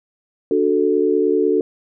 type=chord; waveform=sine; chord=D major; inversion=none; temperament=equal; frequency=293.7 / 370 / 440 Hz; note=D4 / F#4 / A4; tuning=0 / 0 / 0 cents; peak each=-20 / -18 / -17 dBFS; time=0.51-1.61 s; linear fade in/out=2 ms; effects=none